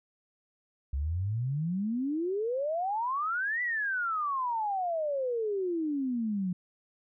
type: exponential two-way sweep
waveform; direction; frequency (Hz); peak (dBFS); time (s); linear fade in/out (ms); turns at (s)
sine; up then down; 65.41 to 1994 to 176.2; -28; 0.93-6.53; 5; 3.62
effects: none